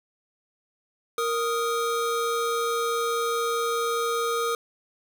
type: tone pair together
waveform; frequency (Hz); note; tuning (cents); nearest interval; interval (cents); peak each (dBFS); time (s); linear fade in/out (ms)
square; 466.2 / 1244.5; A#4 / D#6; 0 / 0; octave + perfect fourth; 1700; -27 / -28; 1.18-4.55; 2
effects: none